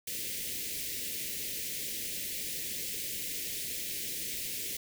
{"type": "band-stop noise", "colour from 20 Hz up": "white", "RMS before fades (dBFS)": -37, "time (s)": [0.07, 4.77], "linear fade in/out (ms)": 5, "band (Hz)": [540, 1900], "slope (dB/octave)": 48, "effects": []}